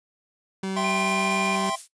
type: tone with pitch glide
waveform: 30% pulse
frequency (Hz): 191.4 to 192.84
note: G3 to G3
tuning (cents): -41 to -28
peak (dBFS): -24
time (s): 0.63-1.7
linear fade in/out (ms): 5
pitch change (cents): +13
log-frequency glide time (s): 0.98-1.38
type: chord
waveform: square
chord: C major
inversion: first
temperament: equal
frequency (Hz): 659.3 / 784 / 1046.5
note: E5 / G5 / C6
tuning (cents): 0 / 0 / 0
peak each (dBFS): -31 / -31 / -29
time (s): 0.76-1.76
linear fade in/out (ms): 10
type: tone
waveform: triangle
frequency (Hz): 2396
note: D7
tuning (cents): +34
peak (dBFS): -26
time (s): 0.84-1.56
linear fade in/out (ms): 5
type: noise with tremolo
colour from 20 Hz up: violet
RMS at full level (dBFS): -33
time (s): 0.85-1.88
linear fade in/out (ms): 50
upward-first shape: square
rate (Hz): 8.8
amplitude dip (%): 35
effects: noise-tail reverb RT60 0.1 s tail -17 dB re dry + resampled to 22050 Hz